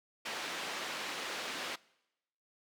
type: band-pass noise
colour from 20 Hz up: white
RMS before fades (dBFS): -40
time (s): 0.25-1.76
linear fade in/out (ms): 10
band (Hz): 260 to 3400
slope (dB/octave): 12
effects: noise-tail reverb RT60 0.9 s tail -23 dB re dry